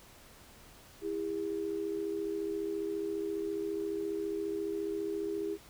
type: tone pair together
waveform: sine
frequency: 329.6 / 404.2 Hz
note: E4 / G#4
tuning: 0 / -47 cents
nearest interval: major third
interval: 353 cents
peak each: -37 / -34 dBFS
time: 1.01-5.58 s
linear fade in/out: 50 ms
effects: pink hiss -56 dBFS RMS until 5.69 s